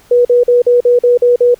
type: tone bursts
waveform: sine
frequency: 486.4 Hz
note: B4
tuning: 26 cents flat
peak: -5 dBFS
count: 8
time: 0.11-1.545 s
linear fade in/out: 5 ms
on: 140 ms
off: 45 ms
effects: pink hiss -46 dBFS RMS until 1.59 s